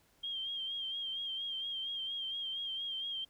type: tone with vibrato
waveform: sine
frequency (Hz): 3200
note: G7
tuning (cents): +35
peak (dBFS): -36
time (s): 0.23-3.25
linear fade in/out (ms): 10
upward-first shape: sine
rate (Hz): 4.3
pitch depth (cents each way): 46
effects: pink hiss -69 dBFS RMS until 3.29 s